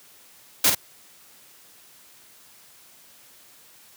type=noise with echo; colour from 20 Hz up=white; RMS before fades=-17 dBFS; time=0.64-0.7 s; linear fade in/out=5 ms; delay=50 ms; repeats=1; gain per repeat=-6 dB; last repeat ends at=0.75 s; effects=white hiss -52 dBFS RMS until 3.96 s + high-pass 80 Hz 12 dB/octave